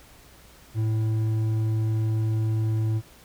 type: tone with hard clipping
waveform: triangle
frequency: 110 Hz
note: A2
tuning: in tune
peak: -23 dBFS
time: 0.74-3.02 s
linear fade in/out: 50 ms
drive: 9 dB
effects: added 60 Hz sine -57 dBFS peak until 3.24 s + pink hiss -52 dBFS RMS until 3.24 s